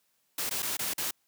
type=noise with dropouts; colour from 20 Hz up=white; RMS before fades=-32 dBFS; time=0.38-1.11 s; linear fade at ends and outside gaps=5 ms; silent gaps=0.495-0.509 / 0.623-0.627 / 0.77-0.791 / 0.936-0.979 s; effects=white hiss -73 dBFS RMS until 1.27 s + high-pass 100 Hz 12 dB/octave